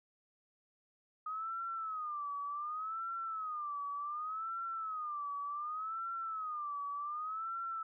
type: tone with vibrato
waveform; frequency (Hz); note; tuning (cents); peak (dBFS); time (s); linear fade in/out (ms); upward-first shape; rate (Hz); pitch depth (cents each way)
sine; 1244.5; D#6; 0; -37; 1.26-7.83; 5; sine; 0.67; 150
effects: none